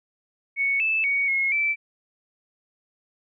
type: tone with pitch steps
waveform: sine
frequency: 2218 / 2628 / 2238 / 2166 / 2325 Hz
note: C#7 / E7 / C#7 / C#7 / D7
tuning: 0 / -6 / +16 / -41 / -18 cents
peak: -20 dBFS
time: 0.56-1.76 s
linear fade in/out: 50 ms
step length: 240 ms
effects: none